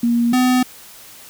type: tone pair in turn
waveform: sine / square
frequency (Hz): 236.1 / 252.6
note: A#3 / B3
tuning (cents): +22 / +39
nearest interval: minor second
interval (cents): 117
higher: second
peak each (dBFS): -13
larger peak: neither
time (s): 0.03-0.33 / 0.33-0.63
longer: neither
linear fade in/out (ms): 5
effects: white hiss -41 dBFS RMS until 1.29 s